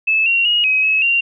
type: tone with pitch steps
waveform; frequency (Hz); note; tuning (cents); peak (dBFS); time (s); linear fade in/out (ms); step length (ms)
sine; 2611 / 2748 / 2880 / 2538 / 2575 / 2765; E7 / F7 / F#7 / D#7 / E7 / F7; -17 / -29 / -47 / +34 / -41 / -18; -12; 0.07-1.21; 10; 190
effects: none